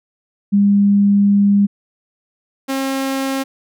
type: tone pair in turn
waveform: sine / sawtooth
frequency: 201.6 / 269.1 Hz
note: G3 / C4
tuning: +49 / +49 cents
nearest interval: perfect fourth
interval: 500 cents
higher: second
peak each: -9 / -14 dBFS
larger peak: first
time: 0.52-1.67 / 2.68-3.44 s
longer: first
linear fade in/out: 20 ms
effects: none